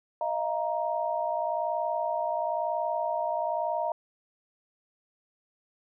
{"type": "tone cluster", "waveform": "sine", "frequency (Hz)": [626, 687, 936], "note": ["D#5", "F5", "A#5"], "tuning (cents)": [10, -29, 7], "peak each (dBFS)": -31, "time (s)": [0.21, 3.92], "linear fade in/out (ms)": 2, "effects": []}